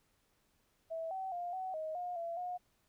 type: tone with pitch steps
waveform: sine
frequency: 653 / 762 / 703 / 751 / 629 / 714 / 676 / 719 Hz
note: E5 / G5 / F5 / F#5 / D#5 / F5 / E5 / F#5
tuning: -17 / -49 / +11 / +26 / +19 / +38 / +43 / -50 cents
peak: -37 dBFS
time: 0.9-2.58 s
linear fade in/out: 20 ms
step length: 210 ms
effects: pink hiss -75 dBFS RMS until 2.88 s